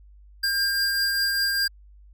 square tone pair together, 1600 / 4795 Hz, G6 / D8, +35 / +35 cents, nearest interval octave + perfect fifth, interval 1900 cents, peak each -25 dBFS, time 0.43-1.68 s, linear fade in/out 10 ms, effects added 50 Hz sine -47 dBFS peak until 2.13 s

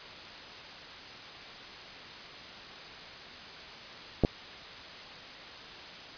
clicks, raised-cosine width 2 ms, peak -10 dBFS, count 2, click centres 4.237 / 4.249 s, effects white hiss -45 dBFS RMS until 6.17 s + resampled to 11025 Hz

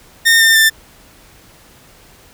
sawtooth tone with pitch steps, 1828 / 1803.9 / 1780.1 Hz, A#6 / A6 / A6, -34 / +43 / +20 cents, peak -4 dBFS, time 0.25-0.7 s, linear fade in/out 20 ms, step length 150 ms, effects pink hiss -45 dBFS RMS until 2.33 s

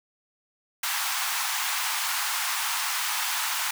pink high-pass noise, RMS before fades -28 dBFS, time 0.83-3.71 s, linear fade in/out 5 ms, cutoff 830 Hz, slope 48 dB/octave, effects none

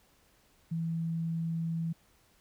sine tone, 164.81 Hz, E3, in tune, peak -30 dBFS, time 0.71-1.93 s, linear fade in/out 10 ms, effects pink hiss -66 dBFS RMS until 2.4 s

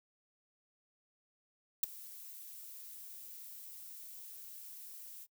violet noise with ADSR envelope, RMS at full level -27 dBFS, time 1.83-5.27 s, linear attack 6 ms, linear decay 8 ms, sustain -23 dB, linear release 46 ms, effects noise-tail reverb RT60 0.1 s tail -25 dB re dry

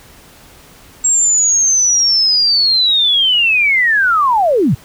sine linear sweep, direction down, 7600 to 96 Hz, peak -9 dBFS, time 1.04-4.75 s, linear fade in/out 10 ms, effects pink hiss -42 dBFS RMS until 4.84 s

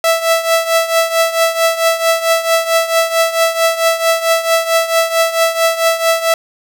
sawtooth tone with tremolo, 659.3 Hz, E5, in tune, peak -4 dBFS, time 0.04-6.34 s, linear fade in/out 2 ms, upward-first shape triangle, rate 4.5 Hz, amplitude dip 80%, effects 7-bit

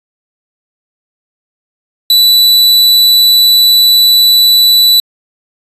45% pulse tone, 3964 Hz, B7, 6 cents sharp, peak -4 dBFS, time 2.1-5 s, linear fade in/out 2 ms, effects resampled to 32000 Hz

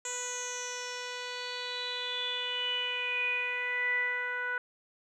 10% pulse tone with low-pass filter sweep, 493.9 Hz, B4, in tune, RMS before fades -34 dBFS, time 0.05-4.58 s, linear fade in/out 2 ms, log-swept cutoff 7200 to 1600 Hz, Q 9.5, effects none

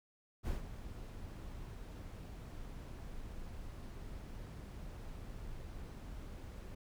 brown noise with ADSR envelope, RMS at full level -37 dBFS, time 0.43-6.75 s, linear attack 45 ms, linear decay 140 ms, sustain -10 dB, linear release 7 ms, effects none

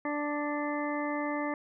harmonic tone, 293.7 Hz, D4, in tune, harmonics 1 / 2 / 3 / 4 / 6 / 7, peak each -33 / -36 / -38 / -39 / -41 / -41 dBFS, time 0.05-1.54 s, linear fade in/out 2 ms, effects none

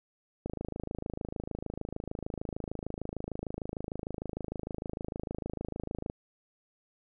click train, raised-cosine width 2 ms, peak -22 dBFS, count 151, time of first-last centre 0.46-6.099 s, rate 26.6 Hz, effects none

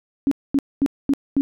sine tone bursts, 277.2 Hz, C#4, in tune, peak -14 dBFS, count 5, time 0.27-1.41 s, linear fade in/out 0 ms, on 44 ms, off 230 ms, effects none

